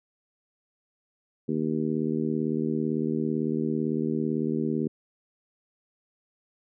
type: harmonic tone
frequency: 77.9 Hz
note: D#2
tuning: 3 cents sharp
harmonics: 2 / 3 / 4 / 5 / 6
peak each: -32 / -28 / -31 / -31 / -39 dBFS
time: 1.48-4.88 s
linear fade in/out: 10 ms
effects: none